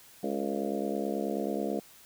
harmonic tone with a mistuned harmonic, 69.3 Hz, C#2, in tune, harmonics 3 / 4 / 5 / 6 / 7 / 8 / 9 / 10, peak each -35 / -36 / -37 / -38 / -38 / -39 / -40 / -40 dBFS, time 0.23-1.8 s, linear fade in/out 5 ms, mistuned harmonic 6, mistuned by +50 cents, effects white hiss -55 dBFS RMS until 2.05 s

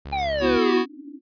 sawtooth tone, 69.7 Hz, C#2, 10 cents sharp, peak -29 dBFS, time 0.05-0.58 s, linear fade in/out 10 ms
square exponential sweep, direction down, 817 to 353.9 Hz, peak -23 dBFS, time 0.12-0.79 s, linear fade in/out 10 ms
square chord, B suspended fourth, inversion none, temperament equal, 246.9 / 329.6 / 370 Hz, B3 / E4 / F#4, 0 / 0 / 0 cents, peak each -24 / -26 / -22 dBFS, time 0.4-0.86 s, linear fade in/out 50 ms
white band-pass noise, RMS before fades -40 dBFS, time 0.71-1.21 s, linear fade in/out 50 ms, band 270 to 310 Hz, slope 96 dB/octave
effects resampled to 11025 Hz

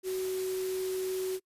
sine tone in noise, 374.5 Hz, F#4, 21 cents sharp, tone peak -30 dBFS, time 0.03-1.4 s, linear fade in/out 50 ms, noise white, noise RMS -43 dBFS, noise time 0.03-1.4 s, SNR +10 dB, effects noise-tail reverb RT60 0.1 s tail -26 dB re dry + resampled to 32000 Hz

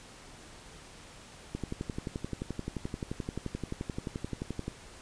click train, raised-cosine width 3 ms, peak -21 dBFS, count 37, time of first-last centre 1.55-4.68 s, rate 11.5 Hz, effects pink hiss -51 dBFS RMS until 5.01 s + resampled to 22050 Hz

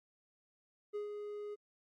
triangle tone with ADSR envelope, 415.3 Hz, G#4, in tune, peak -34 dBFS, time 0.93-1.56 s, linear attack 25 ms, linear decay 120 ms, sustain -5 dB, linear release 25 ms, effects AAC 48 kbps

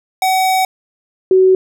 square / sine tone pair in turn, 754 / 375.5 Hz, F#5 / F#4, +32 / +26 cents, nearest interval octave, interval 1206 cents, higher first, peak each -12 / -6 dBFS, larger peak second, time 0.22-0.65 / 1.31-1.55 s, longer first, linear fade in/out 2 ms, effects none

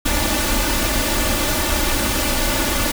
pink noise with comb filter, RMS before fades -19 dBFS, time 0.05-2.92 s, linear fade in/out 10 ms, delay 3.4 ms, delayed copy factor +0.8, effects none

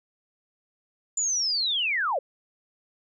sine linear sweep, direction down, 7130 to 480.4 Hz, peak -23 dBFS, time 1.17-2.19 s, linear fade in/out 5 ms, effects none

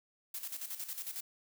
blue noise with tremolo, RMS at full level -40 dBFS, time 0.34-1.21 s, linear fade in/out 5 ms, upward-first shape square, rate 11 Hz, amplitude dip 65%, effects none

